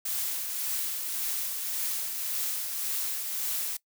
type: noise with tremolo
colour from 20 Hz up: blue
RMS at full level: -30 dBFS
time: 0.05-3.77 s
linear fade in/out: 5 ms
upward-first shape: triangle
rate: 1.8 Hz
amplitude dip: 40%
effects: noise-tail reverb RT60 0.1 s tail -21 dB re dry